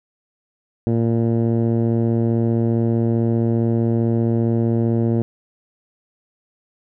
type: tone with low-pass filter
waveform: 10% pulse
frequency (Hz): 115.3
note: A#2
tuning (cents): -19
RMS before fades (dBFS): -18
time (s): 0.87-5.22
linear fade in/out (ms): 0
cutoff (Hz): 320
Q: 0.72
effects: none